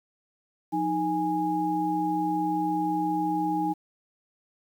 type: tone cluster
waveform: sine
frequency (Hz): 175.9 / 313.1 / 826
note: F3 / D#4 / G#5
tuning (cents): +13 / +11 / -10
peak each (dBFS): -34 / -27 / -27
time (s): 0.72-3.74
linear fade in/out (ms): 20
effects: 9-bit